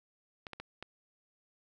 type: clicks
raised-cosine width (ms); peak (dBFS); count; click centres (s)
0.3; -26; 4; 0.468 / 0.533 / 0.6 / 0.826
effects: none